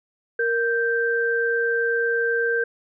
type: tone pair together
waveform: sine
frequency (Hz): 466.2 / 1568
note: A#4 / G6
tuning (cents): 0 / 0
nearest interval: octave + major sixth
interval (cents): 2100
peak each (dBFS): -22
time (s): 0.39-2.64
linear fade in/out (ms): 5
effects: none